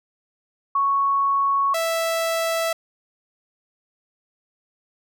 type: tone pair in turn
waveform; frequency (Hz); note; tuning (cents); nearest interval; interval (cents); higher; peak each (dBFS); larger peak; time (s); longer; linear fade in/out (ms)
sine / sawtooth; 1108.7 / 659.2; C#6 / E5; 0 / 0; major sixth; 900; first; -17; neither; 0.75-1.74 / 1.74-2.73; neither; 5
effects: none